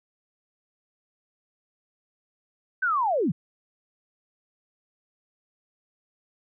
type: linear sweep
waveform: sine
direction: down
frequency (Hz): 1559 to 124.4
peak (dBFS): -21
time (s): 2.82-3.32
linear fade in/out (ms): 10
effects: none